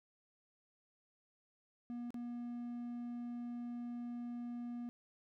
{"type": "tone with dropouts", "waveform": "triangle", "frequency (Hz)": 240, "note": "B3", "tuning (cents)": -49, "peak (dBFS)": -39, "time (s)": [1.9, 4.89], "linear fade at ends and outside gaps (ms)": 0, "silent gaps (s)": [2.105, 2.143], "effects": []}